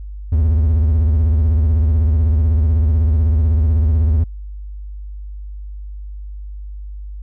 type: tone with vibrato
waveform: triangle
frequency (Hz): 78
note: D#2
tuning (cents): +5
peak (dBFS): -9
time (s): 0.32-4.24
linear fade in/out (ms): 5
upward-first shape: sine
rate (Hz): 16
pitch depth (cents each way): 160
effects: added 50 Hz sine -27 dBFS peak until 7.22 s